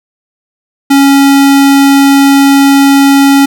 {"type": "tone", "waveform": "square", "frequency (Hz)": 277.2, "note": "C#4", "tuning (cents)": 0, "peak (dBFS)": -3, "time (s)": [0.9, 3.46], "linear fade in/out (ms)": 10, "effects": []}